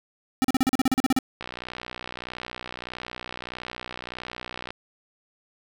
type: tone bursts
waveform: square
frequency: 261.6 Hz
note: C4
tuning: in tune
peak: -19 dBFS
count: 13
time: 0.42-1.188 s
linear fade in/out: 0 ms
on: 24 ms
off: 38 ms
type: click train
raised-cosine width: 0.3 ms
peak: -18 dBFS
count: 204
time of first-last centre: 1.41-4.705 s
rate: 61.6 Hz
effects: none